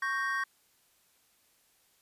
triangle chord, G diminished, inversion second, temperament equal, 1108.7 / 1568 / 1864.7 Hz, Db6 / G6 / Bb6, 0 / 0 / 0 cents, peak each -32 dBFS, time 0.02-0.44 s, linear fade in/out 5 ms, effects white hiss -68 dBFS RMS until 2.01 s + resampled to 32000 Hz

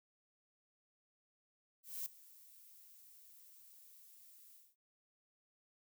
violet noise with ADSR envelope, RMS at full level -41 dBFS, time 1.83-4.76 s, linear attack 230 ms, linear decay 3 ms, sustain -20 dB, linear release 220 ms, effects noise-tail reverb RT60 0.1 s tail -17 dB re dry

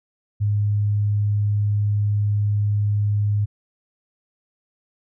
sine tone, 103.5 Hz, G#2, 5 cents flat, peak -17 dBFS, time 0.4-3.46 s, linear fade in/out 20 ms, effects none

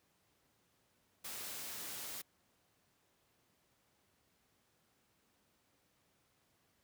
white noise, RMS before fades -45 dBFS, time 1.24-2.22 s, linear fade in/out 10 ms, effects pink hiss -75 dBFS RMS until 6.83 s + high-pass 80 Hz 12 dB/octave

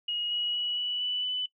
sine tone with pitch steps, 2886 / 2908 / 2930 / 2952 / 2974 / 2996 Hz, F#7 / F#7 / F#7 / F#7 / F#7 / F#7, -44 / -31 / -18 / -5 / +8 / +21 cents, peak -28 dBFS, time 0.08-1.46 s, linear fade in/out 5 ms, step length 230 ms, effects noise-tail reverb RT60 0.1 s tail -19 dB re dry

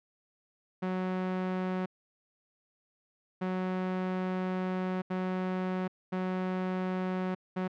sawtooth tone bursts at uneven times, 185 Hz, F#3, in tune, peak -26 dBFS, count 5, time 0.82-1.86 / 3.41-5.02 / 5.1-5.88 / 6.12-7.35 / 7.56-7.68 s, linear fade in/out 10 ms, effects low-pass 2000 Hz 12 dB/octave

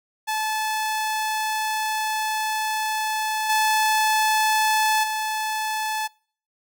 sawtooth tone with level steps, 867 Hz, A5, 26 cents flat, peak -19 / -14 / -20 dBFS, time 0.27-6.08 s, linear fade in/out 20 ms, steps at 3.49 / 5.03 s, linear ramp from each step 10 ms, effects noise-tail reverb RT60 0.5 s tail -25 dB re dry

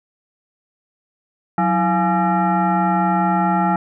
sine tone with frequency modulation, 328.2 Hz, E4, 8 cents flat, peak -14 dBFS, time 1.58-3.76 s, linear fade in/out 2 ms, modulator 512 Hz, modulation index 1.9, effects none

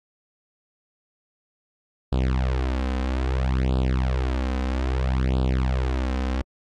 sawtooth tone with flanger, 64.5 Hz, C2, 24 cents flat, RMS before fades -23 dBFS, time 2.12-6.42 s, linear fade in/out 5 ms, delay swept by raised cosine 0.24 to 3.94 ms, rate 0.61 Hz, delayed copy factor +1, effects low-pass 4000 Hz 12 dB/octave + AAC 64 kbps

